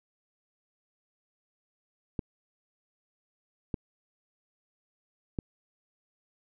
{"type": "clicks", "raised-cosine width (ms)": 3, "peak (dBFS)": -18, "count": 3, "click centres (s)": [2.192, 3.742, 5.388], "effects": []}